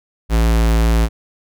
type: tone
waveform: square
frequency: 56.1 Hz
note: A1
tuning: 34 cents sharp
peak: -12 dBFS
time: 0.29-1.09 s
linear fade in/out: 50 ms
effects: none